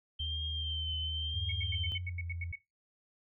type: tone with vibrato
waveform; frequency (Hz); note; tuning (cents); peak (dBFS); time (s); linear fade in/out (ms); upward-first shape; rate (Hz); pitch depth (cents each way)
sine; 3136; G7; 0; -35; 0.19-1.98; 10; triangle; 0.96; 53
type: tone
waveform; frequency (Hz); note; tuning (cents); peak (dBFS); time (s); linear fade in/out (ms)
sine; 77.78; D#2; 0; -37; 0.2-1.92; 0
type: tone with pitch glide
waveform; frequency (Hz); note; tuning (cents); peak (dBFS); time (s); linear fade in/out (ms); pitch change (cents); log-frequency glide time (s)
sine; 96.3 to 85.3; G2 to F2; -30 to -40; -37; 1.34-2.52; 5; -210; 1.7-2.26
type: tone bursts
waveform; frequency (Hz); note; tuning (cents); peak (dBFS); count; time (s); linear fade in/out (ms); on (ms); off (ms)
sine; 2217; C#7; 0; -37; 10; 1.49-2.557; 5; 32; 83
effects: noise-tail reverb RT60 0.2 s tail -17 dB re dry